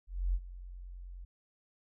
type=tone with ADSR envelope; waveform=sine; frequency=44.78 Hz; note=F1; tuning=44 cents sharp; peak=-26 dBFS; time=0.07-1.25 s; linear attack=270 ms; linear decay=52 ms; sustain=-17 dB; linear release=8 ms; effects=none